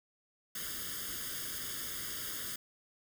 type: noise with comb filter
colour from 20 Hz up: white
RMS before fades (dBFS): -40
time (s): 0.55-2.56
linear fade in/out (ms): 5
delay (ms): 0.6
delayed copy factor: +1
effects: none